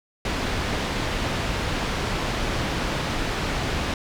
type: low-pass noise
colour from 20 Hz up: pink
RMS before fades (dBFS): -26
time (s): 0.25-3.94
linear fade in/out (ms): 2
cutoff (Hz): 4300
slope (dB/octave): 12
effects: none